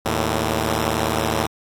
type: tone pair together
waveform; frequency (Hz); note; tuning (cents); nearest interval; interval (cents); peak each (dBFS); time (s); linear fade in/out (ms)
5% pulse; 78.43 / 111; D#2 / A2; +14 / +16; tritone; 602; -11; 0.05-1.47; 10
effects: AAC 48 kbps